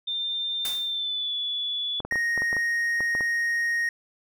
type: tone with pitch glide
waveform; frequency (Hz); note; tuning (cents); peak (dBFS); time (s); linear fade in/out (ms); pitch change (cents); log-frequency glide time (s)
sine; 3595 to 3433; A7 to A7; +36 to -43; -26; 0.07-2.01; 10; -79; 0.84-1.34
type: noise with exponential decay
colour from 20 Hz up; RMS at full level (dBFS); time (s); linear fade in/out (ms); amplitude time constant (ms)
white; -31; 0.65-1; 1; 74
type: clicks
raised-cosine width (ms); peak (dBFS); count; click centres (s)
1; -20; 11; 2.003 / 2.05 / 2.124 / 2.157 / 2.377 / 2.42 / 2.529 / 2.567 / 3.006 / 3.151 / 3.208
type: tone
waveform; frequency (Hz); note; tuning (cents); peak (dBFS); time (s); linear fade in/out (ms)
triangle; 1867; A#6; +2; -21; 2.11-3.89; 2
effects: none